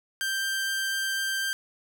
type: tone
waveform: sawtooth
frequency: 1574 Hz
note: G6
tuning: 7 cents sharp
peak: -23 dBFS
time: 0.21-1.53 s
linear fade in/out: 0 ms
effects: none